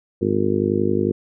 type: harmonic tone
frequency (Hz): 51.1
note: G#1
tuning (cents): -27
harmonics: 2 / 3 / 4 / 5 / 6 / 7 / 8 / 9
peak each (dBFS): -27 / -33 / -24 / -25 / -28 / -21 / -27 / -26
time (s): 0.21-1.12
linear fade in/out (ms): 10
effects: none